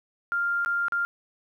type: tone with dropouts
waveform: sine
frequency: 1397 Hz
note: F6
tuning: in tune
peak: -23 dBFS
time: 0.32-1.05 s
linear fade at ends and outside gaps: 0 ms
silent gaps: 0.648-0.66 / 0.883-0.922 s
effects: 10-bit